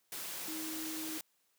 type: tone in noise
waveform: sine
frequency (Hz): 316.1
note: D#4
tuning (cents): +27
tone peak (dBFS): -41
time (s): 0.48-1.18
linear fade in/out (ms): 2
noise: white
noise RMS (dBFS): -42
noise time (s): 0.12-1.21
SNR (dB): -2
effects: white hiss -75 dBFS RMS until 1.58 s + high-pass 150 Hz 12 dB/octave